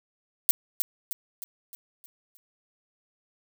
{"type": "noise with echo", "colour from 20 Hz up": "violet", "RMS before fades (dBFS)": -19, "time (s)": [0.49, 0.51], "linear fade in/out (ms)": 0, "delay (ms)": 310, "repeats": 6, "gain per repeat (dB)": -6, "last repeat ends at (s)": 2.37, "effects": []}